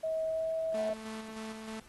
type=tone with pitch glide; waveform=sine; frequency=640 to 646.7 Hz; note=D#5 to E5; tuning=+49 to -33 cents; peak=-30 dBFS; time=0.03-0.94 s; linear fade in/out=10 ms; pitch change=+18 cents; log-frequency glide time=0.24-0.49 s
type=tone with tremolo; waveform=sawtooth; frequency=220 Hz; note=A3; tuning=in tune; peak=-35 dBFS; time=0.74-1.8 s; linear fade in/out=5 ms; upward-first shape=square; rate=3.2 Hz; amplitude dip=35%
effects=pink hiss -59 dBFS RMS until 1.88 s + AAC 32 kbps